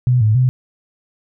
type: tone with pitch steps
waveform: sine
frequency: 124.9 / 107.9 / 127.5 Hz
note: B2 / A2 / C3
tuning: +20 / -33 / -44 cents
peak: -10 dBFS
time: 0.07-0.49 s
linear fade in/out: 0 ms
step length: 140 ms
effects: none